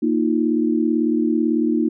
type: chord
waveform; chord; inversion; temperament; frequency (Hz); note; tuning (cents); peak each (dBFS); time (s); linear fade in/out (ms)
sine; Bb suspended fourth; none; equal; 233.1 / 311.1 / 349.2; Bb3 / Eb4 / F4; 0 / 0 / 0; -20 / -19 / -23; 0.02-1.89; 10
effects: none